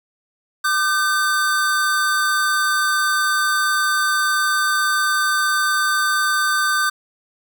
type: tone pair together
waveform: square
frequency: 1198.6 / 1537 Hz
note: D6 / G6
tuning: +35 / -35 cents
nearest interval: major third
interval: 430 cents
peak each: -21 / -19 dBFS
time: 0.64-6.9 s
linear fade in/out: 10 ms
effects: 9-bit